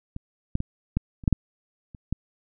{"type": "clicks", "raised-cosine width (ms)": 5, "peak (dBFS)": [-21, -11, -16, -10, -28, -7, -6, -29, -13], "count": 9, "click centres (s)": [0.164, 0.554, 0.604, 0.97, 1.238, 1.278, 1.327, 1.948, 2.126], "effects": []}